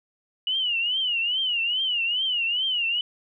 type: tone with vibrato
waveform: sine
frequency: 2919 Hz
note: F#7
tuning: 24 cents flat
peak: -22 dBFS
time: 0.47-3.01 s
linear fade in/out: 2 ms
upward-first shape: triangle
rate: 2.4 Hz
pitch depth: 160 cents each way
effects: none